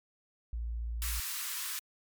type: tone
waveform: sine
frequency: 57.5 Hz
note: A#1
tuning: 23 cents flat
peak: -33 dBFS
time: 0.53-1.2 s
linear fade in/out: 0 ms
type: high-pass noise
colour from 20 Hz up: white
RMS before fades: -37 dBFS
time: 1.02-1.79 s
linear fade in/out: 0 ms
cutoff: 1000 Hz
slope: 48 dB/octave
effects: MP3 96 kbps